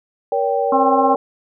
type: chord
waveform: sine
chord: G diminished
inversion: first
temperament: just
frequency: 470.4 / 564.5 / 784 Hz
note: Bb4 / Db5 / G5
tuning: +16 / +31 / 0 cents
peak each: -20 dBFS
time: 0.32-1.16 s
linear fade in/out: 2 ms
type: harmonic tone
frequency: 266.9 Hz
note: C4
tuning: 35 cents sharp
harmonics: 1 / 2 / 3 / 4 / 5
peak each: -20 / -29 / -17 / -18 / -29 dBFS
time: 0.72-1.15 s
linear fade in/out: 5 ms
effects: none